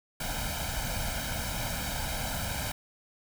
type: noise with comb filter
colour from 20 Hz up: pink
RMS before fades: -33 dBFS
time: 0.2-2.72 s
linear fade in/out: 5 ms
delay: 1.3 ms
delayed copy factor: +0.85
effects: none